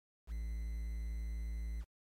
triangle tone with quantisation, 55.6 Hz, A1, 19 cents sharp, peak -35 dBFS, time 0.27-1.85 s, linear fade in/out 50 ms, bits 10, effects MP3 64 kbps

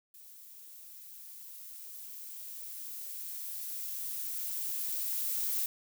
violet noise with level ramp, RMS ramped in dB -53 to -32 dBFS, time 0.14-5.66 s, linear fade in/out 2 ms, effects none

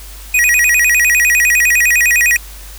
square tone with vibrato, 2180 Hz, C#7, 29 cents flat, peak -9 dBFS, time 0.34-2.37 s, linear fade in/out 5 ms, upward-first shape square, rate 9.9 Hz, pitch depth 230 cents each way, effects added 50 Hz sine -31 dBFS peak until 2.78 s + white hiss -36 dBFS RMS until 2.78 s

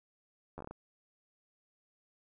slowing click train, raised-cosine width 1 ms, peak -30 dBFS, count 7, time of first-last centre 0.58-0.71 s, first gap 11 ms, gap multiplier 1.27, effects none

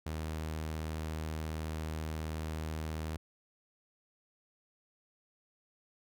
sawtooth tone, 78.6 Hz, D#2, 18 cents sharp, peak -32 dBFS, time 0.06-3.17 s, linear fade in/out 5 ms, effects none

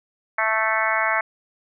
harmonic tone, 220 Hz, A3, in tune, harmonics 3 / 4 / 5 / 6 / 7 / 8 / 9 / 10, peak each -27 / -27 / -27 / -27 / -27 / -27 / -27 / -27 dBFS, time 0.38-1.21 s, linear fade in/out 5 ms, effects none

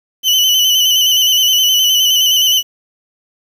35% pulse tone with vibrato, 3007 Hz, F#7, 27 cents sharp, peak -7 dBFS, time 0.23-2.63 s, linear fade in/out 50 ms, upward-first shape square, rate 9.6 Hz, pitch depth 33 cents each way, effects 7-bit

